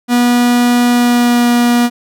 45% pulse tone with pitch glide, 242.7 to 240.3 Hz, B3 to B3, -30 to -47 cents, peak -8 dBFS, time 0.08-1.9 s, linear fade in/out 50 ms, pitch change -17 cents, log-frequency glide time 0.88-1.48 s, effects none

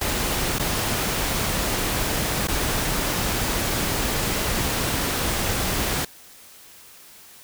pink noise with dropouts, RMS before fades -24 dBFS, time 0.01-6.05 s, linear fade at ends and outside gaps 5 ms, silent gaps 0.586-0.595 / 2.473-2.483 s, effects white hiss -47 dBFS RMS until 7.43 s

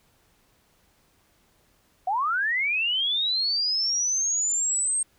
sine linear sweep, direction up, 706 to 8510 Hz, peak -22 dBFS, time 2.07-5.03 s, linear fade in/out 5 ms, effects pink hiss -64 dBFS RMS until 5.18 s

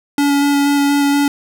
square tone with vibrato, 284.2 Hz, C#4, 43 cents sharp, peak -12 dBFS, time 0.18-1.28 s, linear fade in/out 2 ms, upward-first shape square, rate 4.2 Hz, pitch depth 8 cents each way, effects none

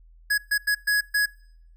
square tone bursts at uneven times, 1674 Hz, G#6, 13 cents sharp, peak -20 dBFS, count 5, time 0.3-0.38 / 0.51-0.58 / 0.67-0.75 / 0.87-1.01 / 1.14-1.26 s, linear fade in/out 10 ms, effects noise-tail reverb RT60 0.7 s tail -25 dB re dry + added 41 Hz sine -49 dBFS peak until 1.76 s

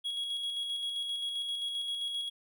triangle tone with tremolo, 3322 Hz, G#7, in tune, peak -30 dBFS, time 0.04-2.3 s, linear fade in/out 20 ms, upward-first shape square, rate 7.6 Hz, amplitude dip 30%, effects none

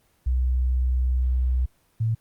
sine tone pair in turn, 63 / 112.25 Hz, B1 / A2, +35 / +35 cents, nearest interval minor seventh, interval 1000 cents, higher second, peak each -19 / -20 dBFS, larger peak first, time 0.26-1.66 / 2-2.15 s, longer first, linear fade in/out 10 ms, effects pink hiss -64 dBFS RMS until 2.2 s + Opus 24 kbps

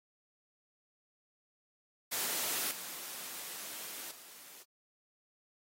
white noise with level steps, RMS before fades -35 / -44 / -53 dBFS, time 2.11-4.64 s, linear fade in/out 20 ms, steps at 2.71 / 4.11 s, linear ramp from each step 2 ms, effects high-pass 200 Hz 12 dB/octave + AAC 48 kbps

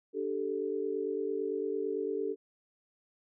sine chord, D suspended fourth, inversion none, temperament just, 293.7 / 391.6 / 440.5 Hz, D4 / G4 / A4, 0 / -2 / +2 cents, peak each -39 / -34 / -34 dBFS, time 0.13-2.36 s, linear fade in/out 50 ms, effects none

